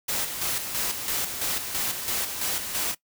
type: noise with tremolo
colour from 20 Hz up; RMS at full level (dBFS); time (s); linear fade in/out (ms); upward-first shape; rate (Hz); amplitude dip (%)
white; -27; 0.08-2.95; 10; square; 3; 50
effects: noise-tail reverb RT60 0.1 s tail -20 dB re dry